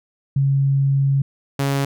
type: tone pair in turn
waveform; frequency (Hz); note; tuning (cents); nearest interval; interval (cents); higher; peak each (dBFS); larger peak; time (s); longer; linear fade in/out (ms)
sine / sawtooth; 137.7 / 138.74; C#3 / C#3; -11 / +2; unison; 13; second; -14; neither; 0.36-1.22 / 1.59-1.85; first; 5
effects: none